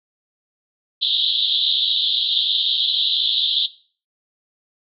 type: band-pass noise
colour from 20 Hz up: white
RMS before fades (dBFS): -19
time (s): 1.01-3.67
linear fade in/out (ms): 20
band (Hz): 3200 to 4000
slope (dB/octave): 96
effects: noise-tail reverb RT60 0.4 s tail -17 dB re dry + MP3 48 kbps